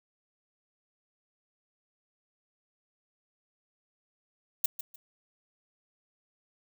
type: noise with echo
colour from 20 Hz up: violet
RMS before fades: -24 dBFS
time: 4.64-4.66 s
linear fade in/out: 5 ms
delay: 150 ms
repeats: 2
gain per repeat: -12 dB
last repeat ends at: 4.96 s
effects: none